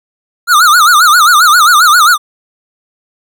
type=tone with vibrato; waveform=square; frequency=1318.5 Hz; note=E6; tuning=in tune; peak=-4 dBFS; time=0.47-2.18 s; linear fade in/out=50 ms; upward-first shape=sine; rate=7.5 Hz; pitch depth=190 cents each way; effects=none